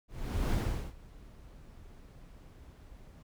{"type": "noise with ADSR envelope", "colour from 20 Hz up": "brown", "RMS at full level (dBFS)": -28, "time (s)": [0.08, 3.23], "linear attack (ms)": 450, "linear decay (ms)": 400, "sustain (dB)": -24, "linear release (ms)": 11, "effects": []}